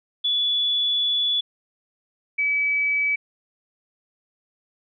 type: tone pair in turn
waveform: sine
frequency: 3431 / 2290 Hz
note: A7 / D7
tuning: -44 / -44 cents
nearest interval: perfect fifth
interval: 700 cents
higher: first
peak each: -19 dBFS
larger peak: neither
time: 0.24-1.41 / 2.38-3.16 s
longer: first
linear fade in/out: 10 ms
effects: none